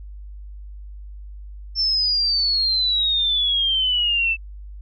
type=exponential sweep; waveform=sine; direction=down; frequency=5400 to 2637 Hz; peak=-17 dBFS; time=1.75-4.37 s; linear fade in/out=50 ms; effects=added 50 Hz sine -34 dBFS peak until 4.81 s